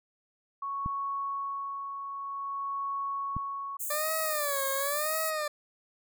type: tone with tremolo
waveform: sine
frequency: 1108.7 Hz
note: C#6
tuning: in tune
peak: -30 dBFS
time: 0.62-3.77 s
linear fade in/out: 5 ms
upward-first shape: sine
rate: 0.53 Hz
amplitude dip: 45%
type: clicks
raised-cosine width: 5 ms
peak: -22 dBFS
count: 2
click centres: 0.861 / 3.366 s
type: high-pass noise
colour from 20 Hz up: white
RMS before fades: -35 dBFS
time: 3.79-5.31 s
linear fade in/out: 20 ms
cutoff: 6600 Hz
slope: 96 dB/octave
type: tone with vibrato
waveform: 20% pulse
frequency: 587.3 Hz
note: D5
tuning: in tune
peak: -25 dBFS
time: 3.9-5.48 s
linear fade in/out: 5 ms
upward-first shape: sine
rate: 0.95 Hz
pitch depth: 140 cents each way
effects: none